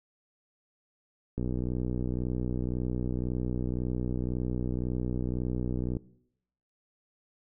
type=click train; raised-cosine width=3 ms; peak=-19 dBFS; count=285; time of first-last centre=1.38-5.968 s; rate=61.9 Hz; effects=noise-tail reverb RT60 0.8 s tail -21 dB re dry